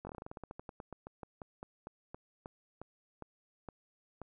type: slowing click train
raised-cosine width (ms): 1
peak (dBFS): -30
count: 27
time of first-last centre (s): 0.05-4.217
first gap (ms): 20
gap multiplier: 1.14
effects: none